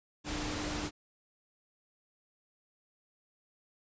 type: tone in noise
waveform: sine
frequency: 300 Hz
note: D4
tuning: 37 cents sharp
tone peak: -39 dBFS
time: 0.24-0.91 s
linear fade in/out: 50 ms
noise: pink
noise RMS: -37 dBFS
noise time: 0.24-0.91 s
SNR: -5 dB
effects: resampled to 16000 Hz